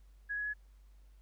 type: tone with pitch steps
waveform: sine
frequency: 1667 / 1679.6 / 1692.2 Hz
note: G#6 / G#6 / G#6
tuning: +6 / +19 / +32 cents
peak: -34 dBFS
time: 0.29-0.539 s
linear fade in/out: 20 ms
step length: 83 ms
effects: added 49 Hz sine -56 dBFS peak until 1.21 s + pink hiss -75 dBFS RMS until 1.21 s